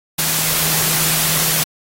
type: tone in noise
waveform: sine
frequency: 159.2 Hz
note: D#3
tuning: 40 cents sharp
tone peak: -27 dBFS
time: 0.18-1.64 s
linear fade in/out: 10 ms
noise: white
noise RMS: -17 dBFS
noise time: 0.18-1.64 s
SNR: -13 dB
effects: AAC 48 kbps